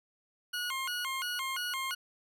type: tone with vibrato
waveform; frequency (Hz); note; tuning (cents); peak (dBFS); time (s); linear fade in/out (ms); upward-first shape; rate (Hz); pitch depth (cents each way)
20% pulse; 1244.5; D#6; 0; -28; 0.53-1.95; 10; square; 2.9; 270
effects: none